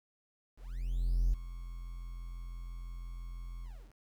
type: tone with ADSR envelope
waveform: triangle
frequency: 42.98 Hz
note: F1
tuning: 27 cents flat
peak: -22 dBFS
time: 0.56-3.94 s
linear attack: 770 ms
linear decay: 14 ms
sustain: -16 dB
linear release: 300 ms
effects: tanh soft clip ceiling -19 dBFS + 10-bit